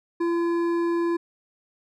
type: tone with hard clipping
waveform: triangle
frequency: 340.2 Hz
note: F4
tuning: 45 cents flat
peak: -23 dBFS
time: 0.2-1.17 s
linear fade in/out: 10 ms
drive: 13 dB
effects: none